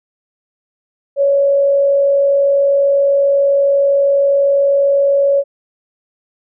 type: tone with frequency modulation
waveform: sine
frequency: 559 Hz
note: C#5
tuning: 14 cents sharp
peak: -9 dBFS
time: 1.16-5.44 s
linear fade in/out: 50 ms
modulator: 47.5 Hz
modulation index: 0.21
effects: none